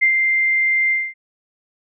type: tone with ADSR envelope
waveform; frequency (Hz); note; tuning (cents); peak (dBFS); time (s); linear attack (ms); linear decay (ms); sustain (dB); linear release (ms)
sine; 2093; C7; 0; -10; 0.01-1.14; 20; 88; -4; 230
effects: none